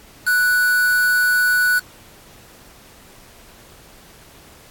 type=tone with quantisation; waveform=triangle; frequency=1480 Hz; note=F#6; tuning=in tune; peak=-12 dBFS; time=0.26-1.8 s; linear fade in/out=20 ms; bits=4; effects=pink hiss -46 dBFS RMS until 4.7 s + AAC 64 kbps